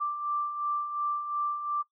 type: beating tone pair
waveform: sine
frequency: 1174.7 / 1177.5 Hz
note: D6 / D6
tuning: 0 / +4 cents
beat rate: 2.8 Hz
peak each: -37 / -29 dBFS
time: 0-1.83 s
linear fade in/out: 20 ms
effects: noise-tail reverb RT60 0.1 s tail -19 dB re dry